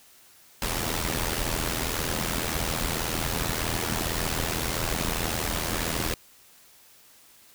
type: noise with amplitude modulation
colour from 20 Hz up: pink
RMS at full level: -25 dBFS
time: 0.62-6.14 s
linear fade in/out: 2 ms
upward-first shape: sine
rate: 81.8 Hz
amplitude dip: 75%
effects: white hiss -55 dBFS RMS until 7.54 s